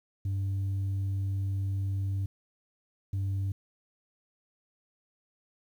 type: tone bursts at uneven times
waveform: sine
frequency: 97.4 Hz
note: G2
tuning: 11 cents flat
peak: -25 dBFS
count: 2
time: 0.25-2.26 / 3.13-3.52 s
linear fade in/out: 5 ms
effects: tanh soft clip ceiling -27 dBFS + 10-bit